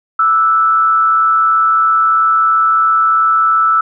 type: tone with frequency modulation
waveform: sine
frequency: 1318.5 Hz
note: E6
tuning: in tune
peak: -8 dBFS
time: 0.19-3.81 s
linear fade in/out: 5 ms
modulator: 141 Hz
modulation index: 0.43
effects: none